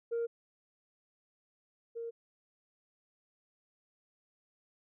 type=tone pair in turn; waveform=sine; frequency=466.2 / 463.5 Hz; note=A#4 / A#4; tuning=0 / -10 cents; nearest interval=unison; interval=10 cents; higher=first; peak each=-29 / -37 dBFS; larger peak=first; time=0.11-0.27 / 1.95-2.11 s; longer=neither; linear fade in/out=20 ms; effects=tanh soft clip ceiling -29 dBFS